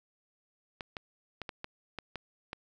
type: clicks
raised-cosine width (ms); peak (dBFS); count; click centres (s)
0.3; -22; 8; 0.808 / 0.968 / 1.417 / 1.492 / 1.644 / 1.987 / 2.157 / 2.531
effects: none